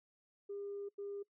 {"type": "tone bursts at uneven times", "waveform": "sine", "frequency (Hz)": 402.9, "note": "G4", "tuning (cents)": 48, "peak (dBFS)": -40, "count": 2, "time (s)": [[0.49, 0.89], [0.98, 1.23]], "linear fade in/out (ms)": 10, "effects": ["noise-tail reverb RT60 0.1 s tail -23 dB re dry", "tanh soft clip ceiling -36 dBFS"]}